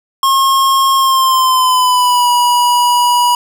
square tone with pitch glide, 1078 to 971.5 Hz, C#6 to B5, -49 to -29 cents, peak -9 dBFS, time 0.23-3.35 s, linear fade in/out 2 ms, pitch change -180 cents, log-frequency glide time 0.96-2.29 s, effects none

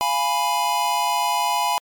square chord, F diminished, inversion none, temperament equal, 698.5 / 830.6 / 987.8 Hz, F5 / Ab5 / Cb6, 0 / 0 / 0 cents, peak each -28 / -24 / -22 dBFS, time 0.01-1.78 s, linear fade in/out 0 ms, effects MP3 96 kbps

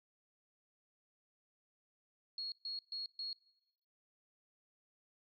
sine tone bursts, 4311 Hz, C#8, 49 cents flat, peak -39 dBFS, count 4, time 2.38-3.33 s, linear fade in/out 2 ms, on 140 ms, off 130 ms, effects noise-tail reverb RT60 1.0 s tail -23 dB re dry

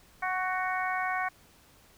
harmonic tone with a mistuned harmonic, 370 Hz, F#4, in tune, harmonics 2 / 3 / 4 / 5 / 6, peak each -32 / -34 / -35 / -36 / -37 dBFS, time 0.22-1.29 s, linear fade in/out 10 ms, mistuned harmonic 4, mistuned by +16 cents, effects pink hiss -59 dBFS RMS until 1.97 s

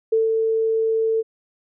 sine tone with ADSR envelope, 446.2 Hz, A4, 24 cents sharp, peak -14 dBFS, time 0.12-1.23 s, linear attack 8 ms, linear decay 150 ms, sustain -3 dB, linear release 30 ms, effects none

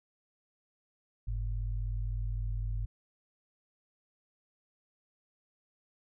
sine tone pair together, 47.97 / 107.7 Hz, G1 / A2, -37 / -37 cents, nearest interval octave + major second, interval 1400 cents, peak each -32 / -37 dBFS, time 1.27-2.86 s, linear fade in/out 10 ms, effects none

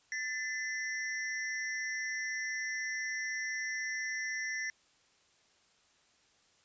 square ring-modulated tone, 1897 Hz, A#6, 30 cents sharp, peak -32 dBFS, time 0.12-4.7 s, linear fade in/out 0 ms, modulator 132 Hz, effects white hiss -68 dBFS RMS until 6.64 s + resampled to 16000 Hz

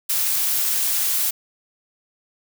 blue noise, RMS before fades -21 dBFS, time 0.09-1.31 s, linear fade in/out 10 ms, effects none

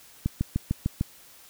click train, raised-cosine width 5 ms, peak -12 dBFS, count 6, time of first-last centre 0.26-1.011 s, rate 6.66 Hz, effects white hiss -52 dBFS RMS until 1.49 s

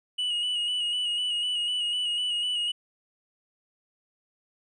triangle tone with vibrato, 2922 Hz, F#7, 22 cents flat, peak -24 dBFS, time 0.18-2.72 s, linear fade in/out 10 ms, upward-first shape square, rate 4 Hz, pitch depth 28 cents each way, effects resampled to 22050 Hz

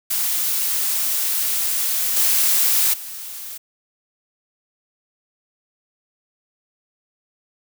blue noise with level steps, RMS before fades -21 / -17 / -33 dBFS, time 0.1-3.58 s, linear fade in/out 10 ms, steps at 2.16 / 2.93 s, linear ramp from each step 10 ms, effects none

